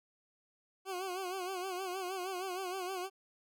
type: tone with vibrato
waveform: 20% pulse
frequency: 371.4 Hz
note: F#4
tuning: 7 cents sharp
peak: -32 dBFS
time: 0.85-3.1 s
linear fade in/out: 50 ms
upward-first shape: sine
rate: 6.4 Hz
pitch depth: 79 cents each way
effects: none